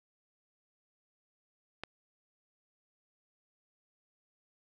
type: click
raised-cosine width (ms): 0.3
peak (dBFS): -22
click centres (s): 1.836
effects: none